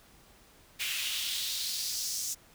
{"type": "noise with high-pass filter sweep", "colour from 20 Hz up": "pink", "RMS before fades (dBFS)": -34, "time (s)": [0.79, 2.35], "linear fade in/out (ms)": 20, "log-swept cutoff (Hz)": [2500, 6400], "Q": 2.6, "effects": ["pink hiss -59 dBFS RMS until 2.54 s"]}